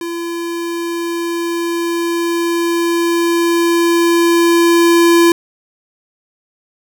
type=tone with level ramp; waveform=square; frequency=339.6 Hz; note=F4; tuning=48 cents flat; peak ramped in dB=-21 to -7 dBFS; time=0.01-5.32 s; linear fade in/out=2 ms; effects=none